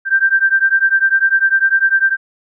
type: beating tone pair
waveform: sine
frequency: 1568 / 1578 Hz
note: G6 / G6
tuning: 0 / +11 cents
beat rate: 10 Hz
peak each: -13 dBFS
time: 0.05-2.17 s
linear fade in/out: 50 ms
effects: none